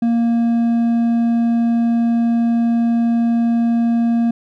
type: tone with hard clipping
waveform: triangle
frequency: 233.1 Hz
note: A#3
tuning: in tune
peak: -14 dBFS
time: 0.02-4.31 s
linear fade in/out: 5 ms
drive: 7 dB
effects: none